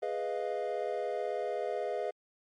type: chord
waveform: triangle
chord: F half-diminished seventh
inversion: first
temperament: equal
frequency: 415.3 / 493.9 / 622.3 / 698.5 Hz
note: Ab4 / Cb5 / Eb5 / F5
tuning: 0 / 0 / 0 / 0 cents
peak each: -35 / -35 / -35 / -36 dBFS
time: 0.02-2.11 s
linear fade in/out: 10 ms
effects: MP3 48 kbps